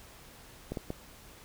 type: clicks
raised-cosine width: 2 ms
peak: -21 dBFS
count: 3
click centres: 0.72 / 0.772 / 0.904 s
effects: pink hiss -53 dBFS RMS until 1.44 s